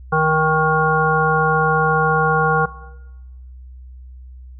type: harmonic tone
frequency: 157.3 Hz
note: D#3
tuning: 19 cents sharp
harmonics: 1 / 3 / 5 / 7 / 9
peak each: -20 / -20 / -20 / -20 / -20 dBFS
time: 0.12-2.66 s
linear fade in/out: 10 ms
effects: noise-tail reverb RT60 1.0 s tail -18 dB re dry + added 63 Hz sine -35 dBFS peak until 4.59 s